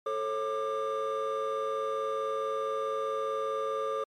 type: tone cluster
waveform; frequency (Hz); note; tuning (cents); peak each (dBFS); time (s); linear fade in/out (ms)
triangle; 440.4 / 545 / 1192; A4 / C#5 / D6; +2 / -29 / +25; -31; 0.06-4.04; 5
effects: tanh soft clip ceiling -21 dBFS + MP3 96 kbps